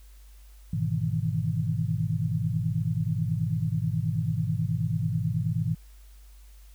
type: chord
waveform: sine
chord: E major seventh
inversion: first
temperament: equal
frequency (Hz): 103.83 / 123.47 / 155.56 / 164.81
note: G#2 / B2 / D#3 / E3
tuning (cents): 0 / 0 / 0 / 0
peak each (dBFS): -30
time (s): 0.73-5.75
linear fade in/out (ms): 5
effects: added 50 Hz sine -47 dBFS peak until 6.74 s + white hiss -61 dBFS RMS until 6.74 s